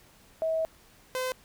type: tone pair in turn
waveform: sine / sawtooth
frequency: 644 / 512.6 Hz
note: E5 / C5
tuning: -41 / -36 cents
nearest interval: major third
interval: 395 cents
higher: first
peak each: -25 dBFS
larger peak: neither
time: 0.42-0.65 / 1.15-1.32 s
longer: first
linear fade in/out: 0 ms
effects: pink hiss -58 dBFS RMS until 1.44 s